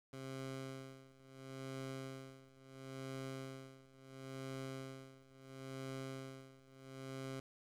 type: tone with tremolo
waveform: 15% pulse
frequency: 133.3 Hz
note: C3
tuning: 33 cents sharp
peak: -37 dBFS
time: 0.13-7.4 s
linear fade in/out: 2 ms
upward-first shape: sine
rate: 0.73 Hz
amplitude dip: 90%
effects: low-pass 11000 Hz 12 dB/octave + 12-bit